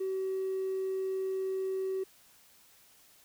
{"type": "tone with hard clipping", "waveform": "sine", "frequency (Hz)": 380.7, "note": "F#4", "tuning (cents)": 49, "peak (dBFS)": -31, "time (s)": [0, 2.04], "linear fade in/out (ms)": 10, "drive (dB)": 1, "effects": ["white hiss -61 dBFS RMS until 3.24 s"]}